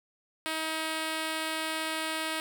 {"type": "tone", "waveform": "5% pulse", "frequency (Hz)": 317.7, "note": "D#4", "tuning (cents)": 36, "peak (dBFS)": -19, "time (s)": [0.46, 2.4], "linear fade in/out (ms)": 0, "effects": []}